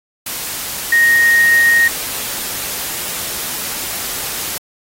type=tone in noise; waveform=sine; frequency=1864.7 Hz; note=A#6; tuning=in tune; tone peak=-8 dBFS; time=0.92-1.88 s; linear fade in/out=5 ms; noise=white; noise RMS=-23 dBFS; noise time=0.26-4.58 s; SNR=+12 dB; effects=AAC 48 kbps